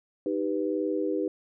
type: chord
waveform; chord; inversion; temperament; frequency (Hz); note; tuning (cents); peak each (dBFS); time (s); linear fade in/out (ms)
sine; Eb augmented; none; equal; 311.1 / 392 / 493.9; Eb4 / G4 / B4; 0 / 0 / 0; -29 / -30 / -31; 0.26-1.28; 2
effects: none

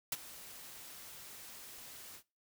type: noise with ADSR envelope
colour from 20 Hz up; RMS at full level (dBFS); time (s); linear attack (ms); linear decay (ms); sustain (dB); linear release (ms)
white; -33; 0.12-2.23; 4; 30; -18; 78
effects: noise-tail reverb RT60 0.3 s tail -22 dB re dry

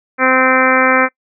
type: harmonic tone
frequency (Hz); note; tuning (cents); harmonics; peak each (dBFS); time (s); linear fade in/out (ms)
259.1; C4; -17; 1 / 2 / 3 / 4 / 5 / 6 / 7 / 8 / 9; -18 / -16 / -21 / -19 / -16 / -17 / -19 / -19 / -20; 0.18-1.09; 50
effects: noise-tail reverb RT60 0.1 s tail -25 dB re dry

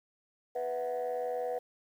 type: chord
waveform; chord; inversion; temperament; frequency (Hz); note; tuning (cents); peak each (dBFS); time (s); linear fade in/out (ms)
sine; B suspended fourth; none; equal; 493.9 / 659.3 / 740; B4 / E5 / F#5; 0 / 0 / 0; -32 / -38 / -36; 0.55-1.59; 10
effects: tanh soft clip ceiling -27 dBFS + 10-bit

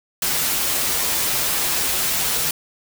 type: noise with comb filter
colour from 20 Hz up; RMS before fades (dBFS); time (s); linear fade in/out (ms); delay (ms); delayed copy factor
white; -21; 0.22-2.51; 2; 9.7; -0.7
effects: none

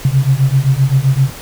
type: beating tone pair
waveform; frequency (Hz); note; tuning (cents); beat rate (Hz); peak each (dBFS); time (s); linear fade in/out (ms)
sine; 130.81 / 138.51; C3 / C#3; 0 / -1; 7.7; -12; 0.05-1.3; 2
effects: pink hiss -31 dBFS RMS until 1.41 s

